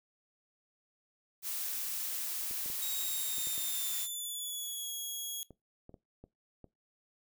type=noise; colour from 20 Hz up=blue; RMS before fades=-37 dBFS; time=1.42-4.08 s; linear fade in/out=50 ms
type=clicks; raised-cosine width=2 ms; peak=-37 dBFS; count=11; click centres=2.51 / 2.661 / 2.701 / 3.383 / 3.472 / 3.579 / 5.507 / 5.894 / 5.942 / 6.24 / 6.643 s
type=tone with pitch glide; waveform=10% pulse; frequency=3796 to 3324 Hz; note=A#7 to G#7; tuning=+31 to +1 cents; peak=-30 dBFS; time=2.82-5.43 s; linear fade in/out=0 ms; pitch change=-230 cents; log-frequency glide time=2.93-4.92 s
effects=noise-tail reverb RT60 0.2 s tail -19 dB re dry